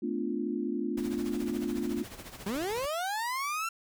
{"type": "chord", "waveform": "sine", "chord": "B half-diminished seventh", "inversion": "third", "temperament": "equal with one note detuned", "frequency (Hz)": [220, 251.1, 293.7, 349.2], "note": ["A3", "B3", "D4", "F4"], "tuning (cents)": [0, 29, 0, 0], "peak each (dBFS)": -35, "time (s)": [0.02, 2.04], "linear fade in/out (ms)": 10}
{"type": "noise with tremolo", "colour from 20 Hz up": "pink", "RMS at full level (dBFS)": -43, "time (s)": [0.97, 2.86], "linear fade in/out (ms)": 5, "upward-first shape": "sine", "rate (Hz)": 14, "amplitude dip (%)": 65}
{"type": "linear sweep", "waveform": "30% pulse", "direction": "up", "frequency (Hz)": [183.1, 1367], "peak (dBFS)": -28, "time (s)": [2.46, 3.69], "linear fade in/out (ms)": 5}
{"effects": []}